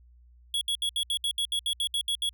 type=tone bursts; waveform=square; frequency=3347 Hz; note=G#7; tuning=13 cents sharp; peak=-26 dBFS; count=13; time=0.54-2.292 s; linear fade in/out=2 ms; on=72 ms; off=68 ms; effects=added 60 Hz sine -53 dBFS peak until 2.33 s